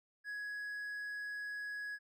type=tone; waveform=triangle; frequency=1672 Hz; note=G#6; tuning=11 cents sharp; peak=-38 dBFS; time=0.24-1.99 s; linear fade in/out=50 ms; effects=none